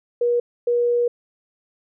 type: tone bursts at uneven times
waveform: sine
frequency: 479.9 Hz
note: B4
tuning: 50 cents flat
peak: -16 dBFS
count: 2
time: 0.21-0.4 / 0.67-1.08 s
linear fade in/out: 5 ms
effects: none

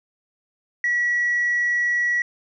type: tone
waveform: sine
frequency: 1932 Hz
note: B6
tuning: 39 cents flat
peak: -17 dBFS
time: 0.84-2.22 s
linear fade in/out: 2 ms
effects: tanh soft clip ceiling -15 dBFS

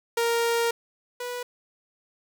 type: tone pair in turn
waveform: sawtooth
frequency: 466.2 / 490.4 Hz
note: A#4 / B4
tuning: 0 / -12 cents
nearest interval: minor second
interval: 88 cents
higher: second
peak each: -18 / -27 dBFS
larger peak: first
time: 0.17-0.71 / 1.2-1.43 s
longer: first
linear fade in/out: 5 ms
effects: none

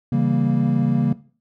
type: chord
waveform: triangle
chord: C# diminished seventh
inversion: none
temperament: equal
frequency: 138.59 / 164.81 / 196 / 233.1 Hz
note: C#3 / E3 / G3 / Bb3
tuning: 0 / 0 / 0 / 0 cents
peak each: -18 / -23 / -23 / -18 dBFS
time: 0.12-1.13 s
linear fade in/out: 5 ms
effects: noise-tail reverb RT60 0.4 s tail -17 dB re dry

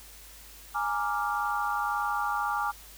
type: chord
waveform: sine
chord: Bb dominant seventh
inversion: third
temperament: equal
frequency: 830.6 / 932.3 / 1174.7 / 1396.9 Hz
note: Ab5 / Bb5 / D6 / F6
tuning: 0 / 0 / 0 / 0 cents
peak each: -31 / -35 / -31 / -33 dBFS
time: 0.74-2.72 s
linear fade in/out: 20 ms
effects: added 50 Hz sine -52 dBFS peak until 2.97 s + white hiss -50 dBFS RMS until 2.97 s

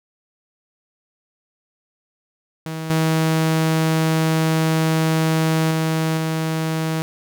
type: tone with level steps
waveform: sawtooth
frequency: 160 Hz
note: D#3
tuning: 49 cents sharp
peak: -22 / -12 / -14 / -16 dBFS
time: 2.66-7.02 s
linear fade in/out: 0 ms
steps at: 2.9 / 5.71 / 6.17 s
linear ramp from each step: 2 ms
effects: none

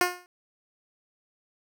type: tone with exponential decay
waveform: 10% pulse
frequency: 357.8 Hz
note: F4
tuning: 42 cents sharp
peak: -10 dBFS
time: 0.01-0.26 s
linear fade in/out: 1 ms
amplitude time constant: 53 ms
effects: none

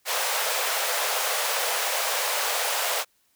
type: high-pass noise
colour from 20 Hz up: pink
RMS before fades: -26 dBFS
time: 0.05-3.05 s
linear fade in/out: 50 ms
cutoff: 490 Hz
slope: 48 dB/octave
effects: white hiss -67 dBFS RMS until 3.35 s

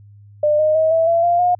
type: tone with pitch steps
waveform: sine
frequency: 599 / 616.9 / 635.4 / 654.3 / 673.9 / 694.1 / 714.8 Hz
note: D5 / D#5 / D#5 / E5 / E5 / F5 / F5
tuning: +34 / -15 / +36 / -13 / +38 / -11 / +40 cents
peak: -12 dBFS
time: 0.43-1.55 s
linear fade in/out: 5 ms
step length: 160 ms
effects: added 102 Hz sine -41 dBFS peak until 1.59 s

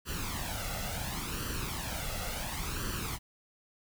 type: noise with flanger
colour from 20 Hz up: pink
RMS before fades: -36 dBFS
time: 0.05-3.19 s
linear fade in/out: 50 ms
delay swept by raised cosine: 0.67 to 1.5 ms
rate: 0.71 Hz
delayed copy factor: +0.65
effects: none

